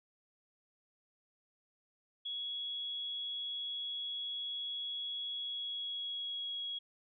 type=tone with pitch glide; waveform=sine; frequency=3347 to 3318 Hz; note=G#7 to G#7; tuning=+13 to -2 cents; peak=-37 dBFS; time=2.25-6.79 s; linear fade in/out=10 ms; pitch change=-15 cents; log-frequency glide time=5.3-6.51 s; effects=none